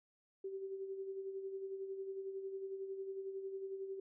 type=tone with tremolo; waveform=sine; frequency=387.1 Hz; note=G4; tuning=22 cents flat; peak=-39 dBFS; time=0.44-4 s; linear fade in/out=5 ms; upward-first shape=sine; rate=11 Hz; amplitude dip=50%; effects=none